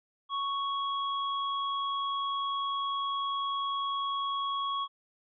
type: tone pair together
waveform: sine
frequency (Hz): 1110 / 3320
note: C#6 / G#7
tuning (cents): +2 / -1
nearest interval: octave + perfect fifth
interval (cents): 1897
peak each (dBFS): -30 / -37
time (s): 0.29-4.88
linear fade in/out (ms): 50
effects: none